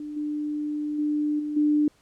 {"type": "tone with level steps", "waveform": "sine", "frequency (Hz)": 298.2, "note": "D4", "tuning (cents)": 27, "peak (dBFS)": [-32, -26, -22, -27, -18], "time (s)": [0, 1.88], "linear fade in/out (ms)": 2, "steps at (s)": [0.16, 0.98, 1.39, 1.56], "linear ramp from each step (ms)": 10, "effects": ["pink hiss -62 dBFS RMS until 2.01 s", "low-pass 10000 Hz 12 dB/octave"]}